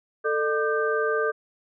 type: tone cluster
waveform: sine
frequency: 443.5 / 603 / 1200 / 1560 Hz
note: A4 / D5 / D6 / G6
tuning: +14 / +46 / +37 / -9 cents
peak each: -24 / -30 / -29 / -28 dBFS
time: 0.24-1.32 s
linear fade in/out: 20 ms
effects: none